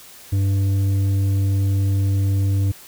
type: tone with tanh clipping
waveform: sine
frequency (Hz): 98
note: G2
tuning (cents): 0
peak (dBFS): -17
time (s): 0.32-2.72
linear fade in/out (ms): 10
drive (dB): 7
effects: white hiss -43 dBFS RMS until 2.87 s